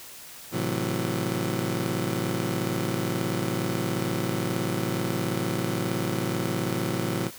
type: chord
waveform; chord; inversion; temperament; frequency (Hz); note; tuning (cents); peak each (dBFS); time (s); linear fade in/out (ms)
20% pulse; F# half-diminished seventh; first; just; 111 / 133.2 / 166.5 / 185; A2 / C3 / E3 / F#3; +16 / +31 / +18 / 0; -27; 0.51-7.31; 50
effects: white hiss -44 dBFS RMS until 7.38 s